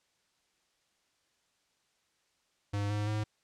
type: tone with pitch steps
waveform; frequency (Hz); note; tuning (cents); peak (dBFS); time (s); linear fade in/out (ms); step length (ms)
square; 101.9 / 104.34 / 106.84; G#2 / G#2 / G#2; -32 / +9 / +50; -31; 2.73-3.24; 10; 170
effects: white hiss -74 dBFS RMS until 3.43 s + low-pass 7000 Hz 12 dB/octave